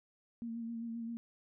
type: tone with vibrato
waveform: sine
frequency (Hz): 230.8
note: A#3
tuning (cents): -17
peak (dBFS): -38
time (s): 0.42-1.17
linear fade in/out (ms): 0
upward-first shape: sine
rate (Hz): 7.6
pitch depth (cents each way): 28
effects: none